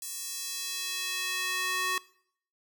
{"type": "tone with high-pass filter sweep", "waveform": "square", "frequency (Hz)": 370, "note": "F#4", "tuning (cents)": 0, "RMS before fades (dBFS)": -33, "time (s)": [0.02, 1.98], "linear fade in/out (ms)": 2, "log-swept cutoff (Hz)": [7800, 1200], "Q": 1, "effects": ["noise-tail reverb RT60 0.6 s tail -20 dB re dry"]}